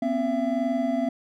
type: tone cluster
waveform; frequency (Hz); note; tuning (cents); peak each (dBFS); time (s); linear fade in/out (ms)
triangle; 244.5 / 266.2 / 671; B3 / C4 / E5; -17 / +30 / +31; -25; 0.02-1.09; 5
effects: none